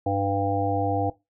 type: harmonic tone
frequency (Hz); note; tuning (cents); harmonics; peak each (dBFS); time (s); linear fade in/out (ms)
99.3; G2; +23; 1 / 3 / 5 / 7 / 8; -28 / -28 / -28 / -28 / -28; 0.06-1.1; 5
effects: noise-tail reverb RT60 0.2 s tail -18 dB re dry